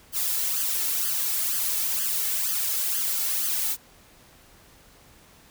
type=noise with flanger; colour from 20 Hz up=blue; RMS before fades=-26 dBFS; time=0.12-3.77 s; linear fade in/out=50 ms; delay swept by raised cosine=0.63 to 2.33 ms; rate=2.1 Hz; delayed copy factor=+0.7; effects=pink hiss -54 dBFS RMS until 5.5 s